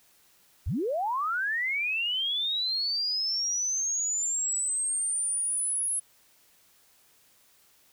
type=linear sweep; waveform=sine; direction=up; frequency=45.23 to 10720 Hz; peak=-26 dBFS; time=0.66-6 s; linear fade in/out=10 ms; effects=white hiss -62 dBFS RMS until 7.92 s